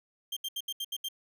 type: tone bursts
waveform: 40% pulse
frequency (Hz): 3175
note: G7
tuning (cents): +21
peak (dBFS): -32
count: 7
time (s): 0.32-1.086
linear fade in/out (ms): 5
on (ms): 46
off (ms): 74
effects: none